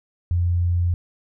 sine tone, 87.31 Hz, F2, in tune, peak -17 dBFS, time 0.31-0.94 s, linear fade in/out 0 ms, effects none

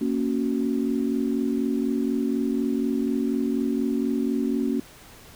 sine chord, F# major, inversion first, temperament equal, 233.1 / 277.2 / 370 Hz, A#3 / C#4 / F#4, 0 / 0 / 0 cents, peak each -25 / -25 / -30 dBFS, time 0.01-4.8 s, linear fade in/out 5 ms, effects pink hiss -48 dBFS RMS until 5.35 s

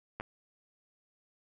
clicks, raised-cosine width 0.5 ms, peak -22 / -25 dBFS, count 2, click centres 0.2 / 0.209 s, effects none

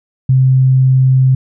sine tone, 130.81 Hz, C3, in tune, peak -6 dBFS, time 0.29-1.35 s, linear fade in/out 5 ms, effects none

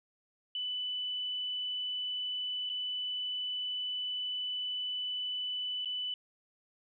sine tone with dropouts, 2989 Hz, F#7, 17 cents sharp, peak -33 dBFS, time 0.55-6.14 s, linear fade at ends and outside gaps 2 ms, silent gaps 2.693-2.698 / 5.848-5.856 s, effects none

